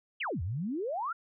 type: exponential two-way sweep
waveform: sine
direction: down then up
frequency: 3286 to 78.1 to 1446 Hz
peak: -31 dBFS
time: 0.2-1.13 s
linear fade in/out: 10 ms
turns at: 0.42 s
effects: none